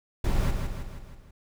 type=noise with echo; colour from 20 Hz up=brown; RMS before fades=-24 dBFS; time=0.24-0.51 s; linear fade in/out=5 ms; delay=160 ms; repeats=5; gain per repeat=-5 dB; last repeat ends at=1.31 s; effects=none